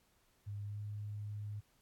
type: tone with pitch glide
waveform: sine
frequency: 102.2 to 104.17 Hz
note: G#2 to G#2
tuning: -27 to +6 cents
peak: -40 dBFS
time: 0.46-1.61 s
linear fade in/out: 20 ms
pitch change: +33 cents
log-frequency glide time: 0.64-0.79 s
effects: pink hiss -73 dBFS RMS until 1.81 s + AAC 64 kbps